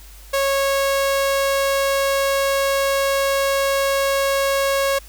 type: tone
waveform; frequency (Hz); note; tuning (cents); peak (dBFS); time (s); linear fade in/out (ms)
sawtooth; 550; C#5; -14; -13; 0.33-4.99; 10
effects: added 50 Hz sine -40 dBFS peak until 5.08 s + white hiss -46 dBFS RMS until 5.08 s